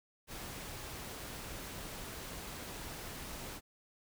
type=noise; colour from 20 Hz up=pink; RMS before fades=-45 dBFS; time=0.27-3.61 s; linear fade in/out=50 ms; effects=none